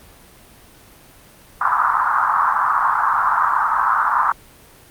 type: band-pass noise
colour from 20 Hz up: pink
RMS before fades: -17 dBFS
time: 1.61-4.32 s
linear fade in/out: 2 ms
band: 920 to 1400 Hz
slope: 48 dB/octave
effects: pink hiss -46 dBFS RMS until 4.9 s + Opus 32 kbps